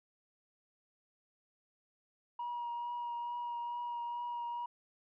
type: tone with vibrato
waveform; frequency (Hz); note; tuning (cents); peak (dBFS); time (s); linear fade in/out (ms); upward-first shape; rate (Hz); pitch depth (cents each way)
sine; 955; A#5; +42; -35; 2.39-4.66; 5; triangle; 2.3; 15
effects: tanh soft clip ceiling -34 dBFS